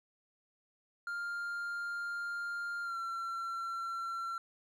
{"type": "tone with pitch glide", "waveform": "triangle", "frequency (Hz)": [1400, 1357.8], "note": ["F6", "F6"], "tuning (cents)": [4, -49], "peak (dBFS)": -34, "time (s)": [1.07, 4.38], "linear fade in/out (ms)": 2, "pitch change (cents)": -53, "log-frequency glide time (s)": [2.83, 2.97], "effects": []}